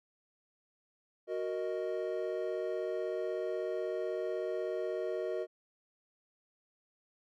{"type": "chord", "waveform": "triangle", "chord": "D# minor", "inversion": "first", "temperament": "equal", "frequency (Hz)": [370, 466.2, 622.3], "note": ["F#4", "A#4", "D#5"], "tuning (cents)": [0, 0, 0], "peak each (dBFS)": [-35, -36, -36], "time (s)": [1.27, 5.47], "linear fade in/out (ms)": 50, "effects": []}